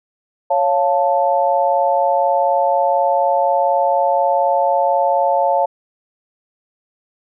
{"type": "chord", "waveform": "sine", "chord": "Db augmented", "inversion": "none", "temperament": "equal", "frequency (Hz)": [554.4, 698.5, 880], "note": ["Db5", "F5", "A5"], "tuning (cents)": [0, 0, 0], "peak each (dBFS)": -17, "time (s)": [0.5, 5.66], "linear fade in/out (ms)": 10, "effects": []}